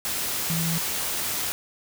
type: tone in noise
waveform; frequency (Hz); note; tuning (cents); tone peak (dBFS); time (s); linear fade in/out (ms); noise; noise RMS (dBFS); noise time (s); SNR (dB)
sine; 165.4; E3; +6; -25; 0.5-0.78; 0; white; -28; 0.05-1.52; 0
effects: none